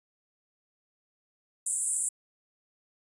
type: band-pass noise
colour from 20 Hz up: pink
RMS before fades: -30 dBFS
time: 1.66-2.09 s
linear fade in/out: 5 ms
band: 7600 to 10000 Hz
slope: 96 dB/octave
effects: resampled to 24000 Hz

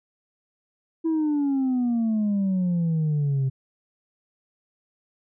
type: exponential sweep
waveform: sine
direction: down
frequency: 329.6 to 130.81 Hz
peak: -18 dBFS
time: 1.04-3.5 s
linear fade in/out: 20 ms
effects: tanh soft clip ceiling -19 dBFS

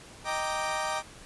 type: chord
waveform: 30% pulse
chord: Eb major seventh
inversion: none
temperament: equal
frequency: 622.3 / 784 / 932.3 / 1174.7 Hz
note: Eb5 / G5 / Bb5 / D6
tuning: 0 / 0 / 0 / 0 cents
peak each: -32 dBFS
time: 0.24-1.03 s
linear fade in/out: 50 ms
effects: pink hiss -49 dBFS RMS until 1.25 s + resampled to 24000 Hz

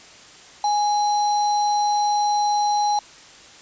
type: tone with sample-and-hold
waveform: sine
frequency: 830.6 Hz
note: G#5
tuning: in tune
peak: -17 dBFS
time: 0.64-2.99 s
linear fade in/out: 2 ms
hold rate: 4900 Hz
effects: white hiss -45 dBFS RMS until 3.61 s + resampled to 16000 Hz

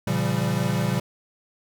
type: chord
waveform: square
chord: G half-diminished seventh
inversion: first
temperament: equal with one note detuned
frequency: 116.54 / 138.59 / 170.43 / 196 Hz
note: Bb2 / Db3 / F3 / G3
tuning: 0 / 0 / -42 / 0 cents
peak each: -28 dBFS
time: 0.07-1 s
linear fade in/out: 5 ms
effects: none

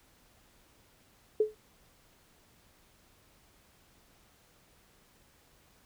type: tone with exponential decay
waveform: sine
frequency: 429.2 Hz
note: A4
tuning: 43 cents flat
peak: -19 dBFS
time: 1.4-1.55 s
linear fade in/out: 5 ms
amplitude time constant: 32 ms
effects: pink hiss -64 dBFS RMS until 5.85 s

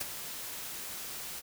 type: noise with ADSR envelope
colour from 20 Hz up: white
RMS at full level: -33 dBFS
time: 0-1.42 s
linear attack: 11 ms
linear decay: 21 ms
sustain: -8 dB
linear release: 38 ms
effects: none

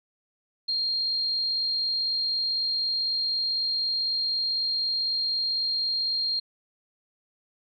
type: tone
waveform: sine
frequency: 4214 Hz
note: C8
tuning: 12 cents sharp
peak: -24 dBFS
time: 0.68-6.4 s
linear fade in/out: 10 ms
effects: none

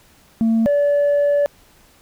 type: tone pair in turn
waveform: sine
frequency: 225.7 / 576.5 Hz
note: A3 / D5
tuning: +44 / -32 cents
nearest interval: octave + major third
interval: 1624 cents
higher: second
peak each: -11 dBFS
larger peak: neither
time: 0.41-0.66 / 0.66-1.46 s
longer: second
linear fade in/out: 0 ms
effects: tanh soft clip ceiling -12 dBFS + pink hiss -52 dBFS RMS until 2.01 s

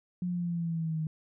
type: linear sweep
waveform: sine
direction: down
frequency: 180 to 155.56 Hz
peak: -29 dBFS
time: 0.22-1.07 s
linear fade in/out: 2 ms
effects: none

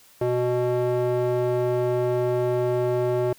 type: tone with band-pass filter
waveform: square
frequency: 123.47 Hz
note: B2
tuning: in tune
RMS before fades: -23 dBFS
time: 0.21-3.33 s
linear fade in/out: 5 ms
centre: 480 Hz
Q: 2.5
effects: white hiss -54 dBFS RMS until 3.38 s

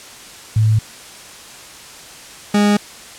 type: tone pair in turn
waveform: sine / 40% pulse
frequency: 109.2 / 206.1 Hz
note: A2 / G#3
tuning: -13 / -13 cents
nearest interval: major seventh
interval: 1100 cents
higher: second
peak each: -10 dBFS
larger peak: neither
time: 0.56-0.79 / 2.54-2.77 s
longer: neither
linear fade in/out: 5 ms
effects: white hiss -37 dBFS RMS until 3.18 s + low-pass 9000 Hz 12 dB/octave

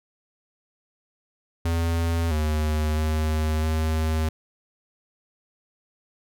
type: tone with pitch steps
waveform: square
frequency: 83.5 / 76.8 / 77.9 / 79 Hz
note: E2 / D#2 / D#2 / D#2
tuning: +23 / -22 / +3 / +27 cents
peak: -22 dBFS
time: 1.65-4.29 s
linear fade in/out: 5 ms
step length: 660 ms
effects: none

